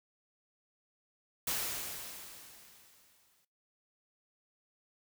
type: noise with exponential decay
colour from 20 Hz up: white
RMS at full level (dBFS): -33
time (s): 1.47-3.45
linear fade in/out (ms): 5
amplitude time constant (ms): 430
effects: noise-tail reverb RT60 0.2 s tail -18 dB re dry